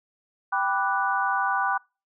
sine chord, G major seventh, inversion none, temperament equal, 784 / 987.8 / 1174.7 / 1480 Hz, G5 / B5 / D6 / F#6, 0 / 0 / 0 / 0 cents, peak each -27 / -28 / -28 / -27 dBFS, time 0.52-1.78 s, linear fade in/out 10 ms, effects noise-tail reverb RT60 0.3 s tail -26 dB re dry

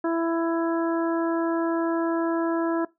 harmonic tone, 332.2 Hz, E4, 13 cents sharp, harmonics 1 / 2 / 3 / 4 / 5, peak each -23 / -29 / -33 / -35 / -37 dBFS, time 0.04-2.85 s, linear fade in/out 5 ms, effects noise-tail reverb RT60 0.2 s tail -21 dB re dry

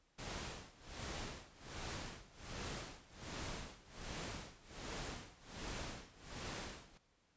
pink noise with tremolo, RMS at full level -44 dBFS, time 0.18-6.98 s, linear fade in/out 10 ms, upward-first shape sine, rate 1.3 Hz, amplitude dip 90%, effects pink hiss -75 dBFS RMS until 7.36 s + resampled to 16000 Hz

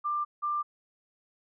sine tone pair in turn, 1188 / 1188 Hz, D6 / D6, +20 / +20 cents, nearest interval unison, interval 0 cents, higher neither, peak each -27 dBFS, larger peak neither, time 0.04-0.25 / 0.42-0.63 s, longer neither, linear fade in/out 20 ms, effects none

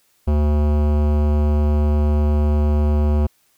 sine tone with hard clipping, 74.3 Hz, D2, 21 cents sharp, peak -16 dBFS, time 0.27-3.27 s, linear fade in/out 10 ms, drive 18 dB, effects white hiss -61 dBFS RMS until 3.57 s

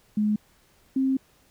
sine tone pair in turn, 210.9 / 265.7 Hz, G#3 / C4, +27 / +27 cents, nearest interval major third, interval 400 cents, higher second, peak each -20 dBFS, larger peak neither, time 0.17-0.36 / 0.96-1.17 s, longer second, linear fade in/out 5 ms, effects pink hiss -61 dBFS RMS until 1.5 s

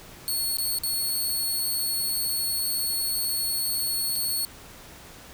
10% pulse tone with dropouts, 4386 Hz, C#8, 19 cents flat, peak -18 dBFS, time 0.28-4.45 s, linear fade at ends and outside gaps 0 ms, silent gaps 0.57-0.584 / 0.786-0.835 / 4.156-4.16 s, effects pink hiss -46 dBFS RMS until 5.33 s

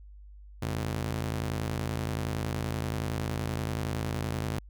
sawtooth ring-modulated tone, 111.9 Hz, A2, 30 cents sharp, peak -23 dBFS, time 0.62-4.59 s, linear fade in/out 5 ms, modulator 25.3 Hz, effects added 50 Hz sine -46 dBFS peak until 4.69 s

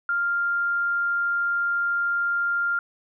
sine tone, 1396.9 Hz, F6, in tune, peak -21 dBFS, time 0.09-2.79 s, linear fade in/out 2 ms, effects none

